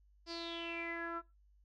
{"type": "tone with low-pass filter sweep", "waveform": "sawtooth", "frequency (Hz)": 336.4, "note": "E4", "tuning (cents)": 35, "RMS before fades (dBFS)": -42, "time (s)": [0.26, 1.22], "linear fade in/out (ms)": 50, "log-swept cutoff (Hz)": [5000, 1300], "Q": 9.2, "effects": ["noise-tail reverb RT60 0.2 s tail -17 dB re dry", "added 50 Hz sine -64 dBFS peak until 1.64 s"]}